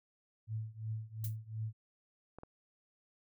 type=tone with tremolo; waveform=sine; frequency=110 Hz; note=A2; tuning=in tune; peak=-34 dBFS; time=0.47-1.73 s; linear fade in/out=50 ms; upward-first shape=triangle; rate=2.8 Hz; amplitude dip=95%
type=noise with exponential decay; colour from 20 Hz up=violet; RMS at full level=-39 dBFS; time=1.24-1.36 s; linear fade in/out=2 ms; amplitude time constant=25 ms
type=clicks; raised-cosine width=1 ms; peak=-34 dBFS; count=2; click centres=2.386 / 2.434 s
effects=none